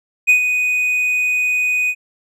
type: tone with ADSR envelope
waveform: triangle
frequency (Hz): 2489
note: D#7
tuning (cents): 0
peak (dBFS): -5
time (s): 0.27-1.95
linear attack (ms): 25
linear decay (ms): 100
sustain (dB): -8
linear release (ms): 57
effects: none